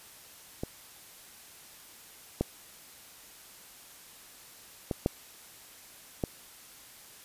clicks, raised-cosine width 2 ms, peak -19 / -13 / -16 / -11 / -15 dBFS, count 5, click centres 0.635 / 2.41 / 4.912 / 5.061 / 6.238 s, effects white hiss -52 dBFS RMS until 7.24 s + resampled to 32000 Hz

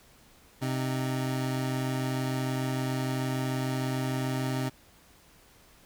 25% pulse tone pair together, 130.5 / 307.7 Hz, C3 / D#4, -4 / -19 cents, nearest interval octave + minor third, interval 1485 cents, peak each -25 / -33 dBFS, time 0.61-4.7 s, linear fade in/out 20 ms, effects pink hiss -58 dBFS RMS until 5.85 s

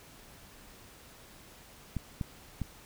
clicks, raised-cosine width 5 ms, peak -20 dBFS, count 3, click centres 1.967 / 2.212 / 2.617 s, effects pink hiss -54 dBFS RMS until 2.85 s

